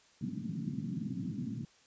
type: band-pass noise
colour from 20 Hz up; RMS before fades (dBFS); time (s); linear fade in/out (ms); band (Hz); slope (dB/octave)
white; -38; 0.21-1.65; 2; 120 to 260; 48
effects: white hiss -64 dBFS RMS until 1.86 s + resampled to 16000 Hz